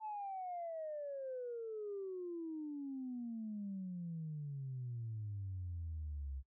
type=exponential sweep; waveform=sine; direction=down; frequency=880 to 65.41 Hz; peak=-40 dBFS; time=0-6.43 s; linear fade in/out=50 ms; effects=noise-tail reverb RT60 0.1 s tail -21 dB re dry + tanh soft clip ceiling -36 dBFS